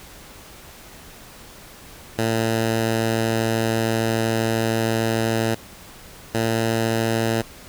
10% pulse tone pair in turn, 113 / 113.43 Hz, A2 / A#2, +47 / -47 cents, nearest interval unison, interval 6 cents, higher second, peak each -11 dBFS, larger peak neither, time 2.18-5.55 / 6.34-7.42 s, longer first, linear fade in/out 10 ms, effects pink hiss -43 dBFS RMS until 7.68 s

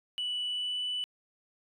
sine tone with pitch glide, 2960 to 2979 Hz, F#7 to F#7, 0 to +11 cents, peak -29 dBFS, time 0.18-1.04 s, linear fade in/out 0 ms, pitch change +11 cents, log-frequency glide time 0.46-0.83 s, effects tanh soft clip ceiling -28 dBFS

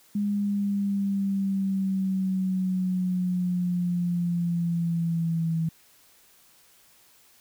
sine linear sweep, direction down, 205.2 to 162.5 Hz, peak -23 dBFS, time 0.15-5.69 s, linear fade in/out 5 ms, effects white hiss -58 dBFS RMS until 7.4 s

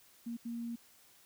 sine tone bursts at uneven times, 234.1 Hz, A#3, 8 cents sharp, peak -37 dBFS, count 2, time 0.26-0.37 / 0.45-0.76 s, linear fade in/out 10 ms, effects white hiss -63 dBFS RMS until 1.25 s

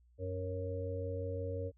harmonic tone with a mistuned harmonic, 93 Hz, F#2, 9 cents sharp, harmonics 1 / 3 / 5 / 6, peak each -38 / -48 / -41 / -43 dBFS, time 0.18-1.72 s, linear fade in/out 50 ms, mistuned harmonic 6, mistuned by -23 cents, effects added 60 Hz sine -63 dBFS peak until 1.77 s

